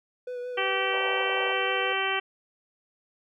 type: tone with vibrato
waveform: triangle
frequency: 494 Hz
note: B4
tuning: in tune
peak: -30 dBFS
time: 0.27-1.93 s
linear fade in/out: 5 ms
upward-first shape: sine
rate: 5.7 Hz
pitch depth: 19 cents each way
type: harmonic tone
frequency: 386.3 Hz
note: G4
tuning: 25 cents flat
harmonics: 1 / 2 / 3 / 4 / 5 / 6 / 7 / 8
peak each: -33 / -33 / -33 / -33 / -33 / -33 / -33 / -33 dBFS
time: 0.57-2.2 s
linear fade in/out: 10 ms
type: band-pass noise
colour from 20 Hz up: pink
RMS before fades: -39 dBFS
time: 0.93-1.53 s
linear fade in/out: 5 ms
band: 500 to 1000 Hz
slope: 96 dB/octave
effects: none